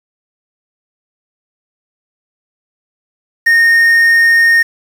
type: tone with quantisation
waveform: triangle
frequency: 1843 Hz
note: A#6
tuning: 20 cents flat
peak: -4 dBFS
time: 3.46-4.63 s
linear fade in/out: 10 ms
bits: 5
effects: none